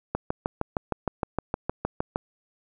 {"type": "click train", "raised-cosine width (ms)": 1, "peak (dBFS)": -11, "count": 14, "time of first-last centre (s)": [0.15, 2.159], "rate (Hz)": 6.47, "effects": []}